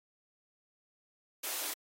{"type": "high-pass noise", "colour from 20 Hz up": "white", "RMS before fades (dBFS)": -37, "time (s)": [1.43, 1.74], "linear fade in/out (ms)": 10, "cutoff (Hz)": 280, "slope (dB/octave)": 96, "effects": ["AAC 48 kbps"]}